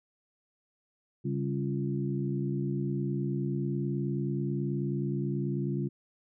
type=harmonic tone with a mistuned harmonic; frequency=69.3 Hz; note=C#2; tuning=in tune; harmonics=2 / 3 / 4 / 5; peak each=-31 / -34 / -38 / -36 dBFS; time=1.24-5.89 s; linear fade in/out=20 ms; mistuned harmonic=3; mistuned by=-81 cents; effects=none